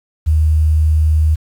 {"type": "tone", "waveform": "sine", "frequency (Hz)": 77.78, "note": "D#2", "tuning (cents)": 0, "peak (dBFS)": -9, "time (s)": [0.26, 1.36], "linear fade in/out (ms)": 20, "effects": ["7-bit"]}